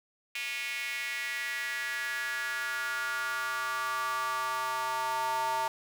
square tone with high-pass filter sweep, 129.2 Hz, C3, 21 cents flat, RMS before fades -33 dBFS, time 0.35-5.68 s, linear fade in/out 2 ms, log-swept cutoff 2400 to 860 Hz, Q 4.7, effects none

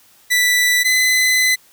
sawtooth tone pair in turn, 1975.5 / 2019 Hz, B6 / B6, 0 / +38 cents, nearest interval unison, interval 38 cents, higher second, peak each -9 dBFS, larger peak neither, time 0.3-0.84 / 0.84-1.56 s, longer second, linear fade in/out 20 ms, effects white hiss -51 dBFS RMS until 1.72 s

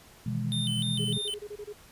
sine chord, E major seventh, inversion second, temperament equal, 123.47 / 155.56 / 164.81 / 207.7 Hz, B2 / D#3 / E3 / G#3, 0 / 0 / 0 / 0 cents, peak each -31 / -37 / -36 / -33 dBFS, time 0.26-1.18 s, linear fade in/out 5 ms
square tone with vibrato, 3322 Hz, G#7, in tune, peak -31 dBFS, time 0.52-1.34 s, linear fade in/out 0 ms, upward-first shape square, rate 3.3 Hz, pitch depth 150 cents each way
sine tone bursts, 415.3 Hz, G#4, in tune, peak -36 dBFS, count 9, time 0.99-1.73 s, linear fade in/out 10 ms, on 60 ms, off 25 ms
effects pink hiss -54 dBFS RMS until 1.91 s + resampled to 32000 Hz

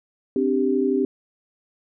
sine chord, C suspended second, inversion none, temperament equal, 261.6 / 293.7 / 392 Hz, C4 / D4 / G4, 0 / 0 / 0 cents, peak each -22 / -25 / -21 dBFS, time 0.36-1.05 s, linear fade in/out 2 ms, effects none

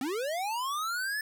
square linear sweep, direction up, 244 to 1760 Hz, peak -31 dBFS, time 0.01-1.21 s, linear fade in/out 2 ms, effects none

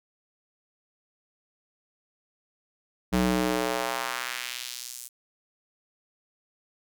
square tone with high-pass filter sweep, 61.74 Hz, B1, in tune, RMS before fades -29 dBFS, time 3.12-5.09 s, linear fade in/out 20 ms, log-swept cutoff 140 to 8900 Hz, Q 1.2, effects none

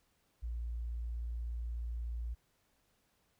triangle tone with tanh clipping, 58.27 Hz, A#1, in tune, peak -36 dBFS, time 0.42-2.35 s, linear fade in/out 20 ms, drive 4 dB, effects pink hiss -75 dBFS RMS until 3.39 s

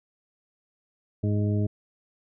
harmonic tone, 103.83 Hz, G#2, in tune, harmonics 1 / 2 / 3 / 4 / 6, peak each -23 / -29 / -33 / -35 / -39 dBFS, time 1.23-1.67 s, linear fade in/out 10 ms, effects none

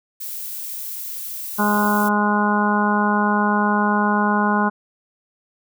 violet noise, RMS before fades -30 dBFS, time 0.2-2.09 s, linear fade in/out 10 ms
harmonic tone, 207.7 Hz, G#3, in tune, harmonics 1 / 2 / 3 / 4 / 5 / 6 / 7, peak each -19 / -27 / -29 / -23 / -22 / -29 / -24 dBFS, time 1.58-4.7 s, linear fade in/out 20 ms
effects none

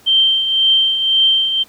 sine tone with tremolo, 3136 Hz, G7, in tune, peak -8 dBFS, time 0.06-1.64 s, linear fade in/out 20 ms, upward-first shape triangle, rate 1.9 Hz, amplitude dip 60%, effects pink hiss -47 dBFS RMS until 1.68 s + high-pass 80 Hz 12 dB/octave

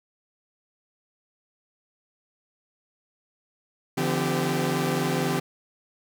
sawtooth tone cluster, 146.6 / 170.5 / 253.9 / 391.5 Hz, D3 / F3 / B3 / G4, -3 / -41 / +48 / -2 cents, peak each -25 dBFS, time 3.97-5.4 s, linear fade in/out 10 ms, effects none

